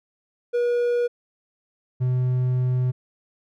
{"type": "tone pair in turn", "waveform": "triangle", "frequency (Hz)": [481.5, 126.51], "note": ["B4", "B2"], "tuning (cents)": [-44, 42], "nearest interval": "octave + major seventh", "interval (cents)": 2314, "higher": "first", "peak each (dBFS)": -17, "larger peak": "neither", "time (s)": [[0.53, 1.08], [2, 2.92]], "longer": "second", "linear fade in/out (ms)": 20, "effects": []}